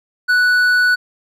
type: tone with hard clipping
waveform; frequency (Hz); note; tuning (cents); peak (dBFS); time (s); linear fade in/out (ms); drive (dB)
triangle; 1480; F#6; 0; -12; 0.28-0.96; 20; 9
effects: none